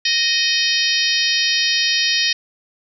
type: harmonic tone with a mistuned harmonic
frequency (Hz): 620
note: D#5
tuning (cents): -6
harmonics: 3 / 4 / 5 / 6 / 7 / 8 / 9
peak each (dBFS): -23 / -23 / -23 / -23 / -23 / -23 / -23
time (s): 0.05-2.33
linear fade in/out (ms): 5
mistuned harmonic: 4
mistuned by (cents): +29
effects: none